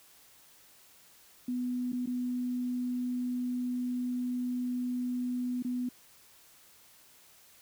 sine tone with dropouts, 248 Hz, B3, 7 cents sharp, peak -30 dBFS, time 1.48-5.89 s, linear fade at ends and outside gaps 5 ms, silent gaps 1.921-1.929 / 2.06-2.072 / 5.625-5.647 s, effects white hiss -59 dBFS RMS until 7.61 s

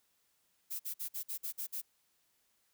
violet noise bursts, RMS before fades -39 dBFS, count 8, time 0.7-1.818 s, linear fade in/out 20 ms, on 96 ms, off 50 ms, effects white hiss -75 dBFS RMS until 2.73 s

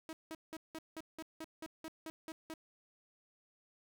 sawtooth tone bursts, 320 Hz, D#4, 49 cents sharp, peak -39 dBFS, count 12, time 0.09-2.538 s, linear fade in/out 0 ms, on 39 ms, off 180 ms, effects none

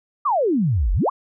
sine exponential two-way sweep, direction down then up, 1244.5 to 41.2 to 1244.5 Hz, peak -16 dBFS, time 0.25-1.1 s, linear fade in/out 10 ms, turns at 0.93 s, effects none

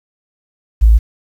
sine tone, 55 Hz, A1, in tune, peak -4 dBFS, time 0.81-0.99 s, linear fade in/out 20 ms, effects 7-bit

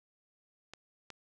clicks, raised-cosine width 0.2 ms, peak -28 dBFS, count 2, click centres 0.736 / 1.103 s, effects none

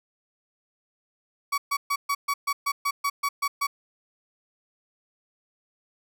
35% pulse tone bursts, 1131 Hz, C#6, 34 cents sharp, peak -21 dBFS, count 12, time 1.52-3.67 s, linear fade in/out 10 ms, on 60 ms, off 130 ms, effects none

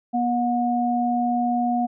sine tone pair together, 241.6 / 724 Hz, B3 / F#5, -38 / -38 cents, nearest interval octave + perfect fifth, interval 1900 cents, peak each -22 dBFS, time 0.13-1.87 s, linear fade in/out 20 ms, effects none

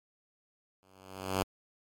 5% pulse tone with exponential growth, 94.9 Hz, F#2, 44 cents sharp, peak -15 dBFS, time 0.83-1.43 s, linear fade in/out 0 ms, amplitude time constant 130 ms, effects MP3 64 kbps

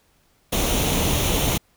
pink noise with comb filter, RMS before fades -21 dBFS, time 0.52-1.58 s, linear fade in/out 10 ms, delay 0.31 ms, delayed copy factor +0.55, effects pink hiss -62 dBFS RMS until 1.76 s

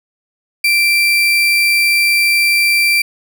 35% pulse tone, 2351 Hz, D7, 1 cent sharp, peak -8 dBFS, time 0.64-3.02 s, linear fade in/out 5 ms, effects none

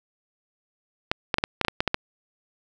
clicks, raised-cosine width 0.3 ms, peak -5 dBFS, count 10, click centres 1.115 / 1.342 / 1.384 / 1.439 / 1.613 / 1.649 / 1.683 / 1.805 / 1.877 / 1.944 s, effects none

